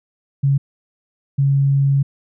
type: tone bursts at uneven times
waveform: sine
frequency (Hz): 138.59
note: C#3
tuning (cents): 0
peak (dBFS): -12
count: 2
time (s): 0.43-0.58 / 1.38-2.03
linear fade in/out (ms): 10
effects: none

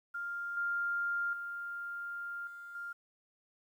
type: tone with level steps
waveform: sine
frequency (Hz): 1399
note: F6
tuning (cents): +3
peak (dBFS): -36 / -31 / -38 / -45 / -39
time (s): 0.14-2.93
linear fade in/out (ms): 10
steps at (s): 0.57 / 1.33 / 2.47 / 2.75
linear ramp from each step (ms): 2
effects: 11-bit

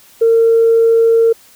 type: tone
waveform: sine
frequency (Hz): 456.8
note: A#4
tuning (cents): -35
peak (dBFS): -6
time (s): 0.21-1.33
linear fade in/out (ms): 10
effects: tanh soft clip ceiling -2 dBFS + white hiss -45 dBFS RMS until 1.55 s

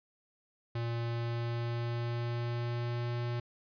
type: tone with pitch glide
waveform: square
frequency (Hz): 117.3 to 119.83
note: A#2 to A#2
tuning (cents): +11 to +48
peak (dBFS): -33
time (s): 0.75-3.4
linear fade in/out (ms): 5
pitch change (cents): +37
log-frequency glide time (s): 1-3.15
effects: resampled to 11025 Hz

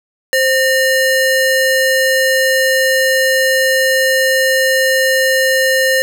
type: ring-modulated tone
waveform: square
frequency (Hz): 1174.7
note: D6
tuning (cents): 0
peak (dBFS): -8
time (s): 0.33-6.02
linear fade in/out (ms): 0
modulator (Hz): 649
effects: none

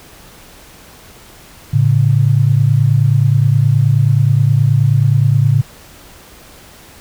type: tone pair together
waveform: sine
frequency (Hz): 110.9 / 140.37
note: A2 / C#3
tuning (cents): +14 / +22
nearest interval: major third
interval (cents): 408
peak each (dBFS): -11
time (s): 1.73-5.62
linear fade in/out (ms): 10
effects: pink hiss -40 dBFS RMS until 7 s

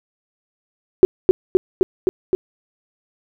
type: tone with echo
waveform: sine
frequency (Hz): 372.2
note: F#4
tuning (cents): +10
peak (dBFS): -3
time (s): 1.03-1.05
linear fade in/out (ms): 0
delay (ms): 260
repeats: 5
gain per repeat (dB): -2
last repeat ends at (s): 2.35
effects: none

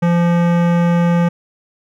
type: tone with hard clipping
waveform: sine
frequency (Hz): 172.1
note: F3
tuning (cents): -25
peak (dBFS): -13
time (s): 0.02-1.29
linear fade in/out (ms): 10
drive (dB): 18
effects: none

